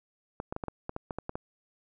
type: clicks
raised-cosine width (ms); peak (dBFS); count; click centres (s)
1; -20; 11; 0.401 / 0.525 / 0.564 / 0.638 / 0.683 / 0.894 / 0.964 / 1.108 / 1.186 / 1.294 / 1.355
effects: none